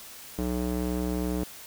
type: tone with band-pass filter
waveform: square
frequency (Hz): 61.3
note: B1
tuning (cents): -12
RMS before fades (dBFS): -29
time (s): 0.38-1.44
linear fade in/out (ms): 5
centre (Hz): 320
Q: 1.1
effects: white hiss -45 dBFS RMS until 1.66 s